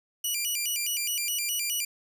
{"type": "tone with vibrato", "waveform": "10% pulse", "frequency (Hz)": 2643, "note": "E7", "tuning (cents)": 4, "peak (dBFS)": -19, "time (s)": [0.24, 1.85], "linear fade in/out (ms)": 5, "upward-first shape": "square", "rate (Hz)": 4.8, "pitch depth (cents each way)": 180, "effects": []}